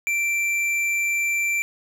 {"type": "tone with tanh clipping", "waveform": "sine", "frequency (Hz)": 2349, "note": "D7", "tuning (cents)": 0, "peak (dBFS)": -22, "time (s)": [0.07, 1.62], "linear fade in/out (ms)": 0, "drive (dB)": 11, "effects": []}